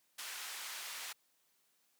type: band-pass noise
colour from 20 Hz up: pink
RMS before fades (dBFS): -45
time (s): 0.18-1.13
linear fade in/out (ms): 10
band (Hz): 1400 to 14000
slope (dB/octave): 12
effects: white hiss -75 dBFS RMS until 1.99 s + high-pass 150 Hz 12 dB/octave